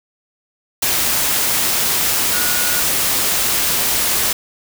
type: tone in noise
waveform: sine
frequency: 1452 Hz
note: F#6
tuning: 33 cents flat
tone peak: -25 dBFS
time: 2.33-2.8 s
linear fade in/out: 5 ms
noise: white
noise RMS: -17 dBFS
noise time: 0.82-4.33 s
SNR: -11 dB
effects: none